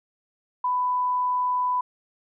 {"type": "tone", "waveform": "sine", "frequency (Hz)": 996, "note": "B5", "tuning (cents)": 14, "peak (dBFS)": -21, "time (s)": [0.64, 1.81], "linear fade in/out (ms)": 5, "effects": []}